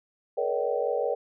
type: tone cluster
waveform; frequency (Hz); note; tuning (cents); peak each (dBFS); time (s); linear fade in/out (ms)
sine; 433.3 / 479.5 / 567 / 631 / 771; A4 / A#4 / C#5 / D#5 / G5; -27 / +49 / +39 / +24 / -29; -32 / -28 / -30 / -34 / -34; 0.37-1.15; 10
effects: none